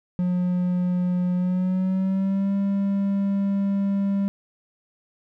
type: tone with pitch glide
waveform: triangle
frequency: 179.5 to 198.02 Hz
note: F3 to G3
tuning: +48 to +18 cents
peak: -18 dBFS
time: 0.19-4.28 s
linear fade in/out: 0 ms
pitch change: +170 cents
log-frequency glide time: 1.34-2.54 s
effects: none